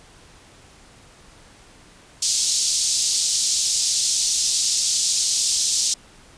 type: band-pass noise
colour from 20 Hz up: white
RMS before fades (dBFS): -21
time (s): 2.22-5.94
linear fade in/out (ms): 5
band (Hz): 4300 to 7600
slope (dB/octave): 24
effects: pink hiss -49 dBFS RMS until 6.37 s + resampled to 22050 Hz